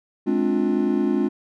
triangle chord, D half-diminished seventh, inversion second, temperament just, 211.4 / 264.3 / 293.7 / 352.4 Hz, Ab3 / C4 / D4 / F4, +31 / +18 / 0 / +16 cents, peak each -22 dBFS, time 0.26-1.29 s, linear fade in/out 20 ms, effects none

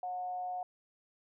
sine tone with frequency modulation, 726 Hz, F#5, 33 cents flat, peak -35 dBFS, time 0.03-0.63 s, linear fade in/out 2 ms, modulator 174 Hz, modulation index 0.27, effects none

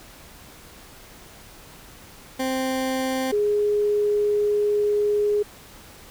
20% pulse / sine tone pair in turn, 261.6 / 415.3 Hz, C4 / G#4, 0 / 0 cents, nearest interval minor sixth, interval 800 cents, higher second, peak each -18 dBFS, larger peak neither, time 2.39-3.32 / 3.32-5.43 s, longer second, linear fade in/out 10 ms, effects pink hiss -46 dBFS RMS until 6.1 s

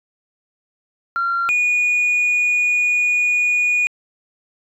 sine tone pair in turn, 1377 / 2454 Hz, F6 / D#7, -25 / -25 cents, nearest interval minor seventh, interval 1000 cents, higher second, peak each -16 / -12 dBFS, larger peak second, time 1.16-1.49 / 1.49-3.87 s, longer second, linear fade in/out 0 ms, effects tanh soft clip ceiling -13 dBFS

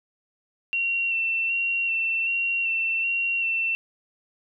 sine tone with vibrato, 2718 Hz, F7, 48 cents flat, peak -22 dBFS, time 0.73-3.75 s, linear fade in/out 0 ms, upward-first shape square, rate 1.3 Hz, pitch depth 18 cents each way, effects none

